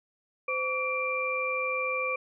sine tone cluster, 514 / 1147 / 2367 Hz, C5 / D6 / D7, -31 / -41 / +13 cents, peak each -32 / -33 / -30 dBFS, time 0.48-2.16 s, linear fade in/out 5 ms, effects none

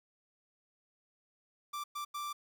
45% pulse tone bursts at uneven times, 1174.7 Hz, D6, in tune, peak -37 dBFS, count 3, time 1.73-1.84 / 1.95-2.05 / 2.14-2.33 s, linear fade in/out 10 ms, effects 11-bit

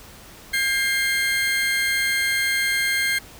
35% pulse tone pair together, 1606 / 2110 Hz, G6 / C7, +41 / +14 cents, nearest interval perfect fourth, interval 473 cents, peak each -22 / -20 dBFS, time 0.53-3.19 s, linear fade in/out 10 ms, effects pink hiss -44 dBFS RMS until 3.39 s

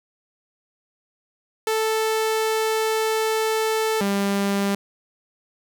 sawtooth tone pair in turn, 440 / 199.19 Hz, A4 / G3, 0 / +28 cents, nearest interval octave + major second, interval 1372 cents, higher first, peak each -16 dBFS, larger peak neither, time 1.67-4.01 / 4.01-4.75 s, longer first, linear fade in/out 2 ms, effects none

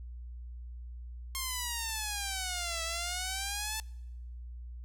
5% pulse exponential two-way sweep, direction down then up, 1073 to 654 to 882 Hz, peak -22 dBFS, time 1.35-3.8 s, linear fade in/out 0 ms, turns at 2.83 s, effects noise-tail reverb RT60 1.0 s tail -26 dB re dry + added 60 Hz sine -41 dBFS peak until 4.84 s

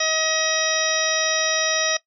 harmonic tone, 634 Hz, D#5, 32 cents sharp, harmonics 1 / 2 / 3 / 4 / 5 / 6 / 8 / 9, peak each -26 / -30 / -27 / -30 / -30 / -28 / -28 / -25 dBFS, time 0-1.97 s, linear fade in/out 5 ms, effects noise-tail reverb RT60 0.1 s tail -18 dB re dry

